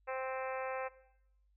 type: harmonic tone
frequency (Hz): 261.6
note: C4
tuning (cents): 0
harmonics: 2 / 3 / 4 / 5 / 6 / 7 / 8 / 9 / 10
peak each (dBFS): -39 / -43 / -45 / -47 / -49 / -50 / -51 / -52 / -53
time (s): 0.07-0.89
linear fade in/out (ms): 20
effects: noise-tail reverb RT60 0.8 s tail -18 dB re dry + added 50 Hz sine -68 dBFS peak until 1.56 s